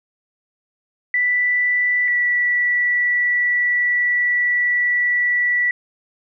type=tone pair in turn; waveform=sine; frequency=1975.5 / 1955.1 Hz; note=B6 / B6; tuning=0 / -18 cents; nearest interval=unison; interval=18 cents; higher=first; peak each=-15 dBFS; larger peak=neither; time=1.14-2.08 / 2.08-5.71 s; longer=second; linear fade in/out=2 ms; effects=none